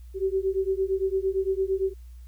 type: beating tone pair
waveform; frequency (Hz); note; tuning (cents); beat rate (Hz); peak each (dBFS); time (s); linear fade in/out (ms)
sine; 379.3 / 388.1; F#4 / G4; +43 / -17; 8.8; -26; 0.14-1.94; 50
effects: added 60 Hz sine -41 dBFS peak until 2.27 s + white hiss -65 dBFS RMS until 2.27 s